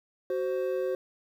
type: tone pair together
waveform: triangle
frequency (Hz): 374 / 523.3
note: F#4 / C5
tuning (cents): +19 / 0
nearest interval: tritone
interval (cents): 581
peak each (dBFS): -28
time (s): 0.3-0.95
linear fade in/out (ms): 2
effects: 10-bit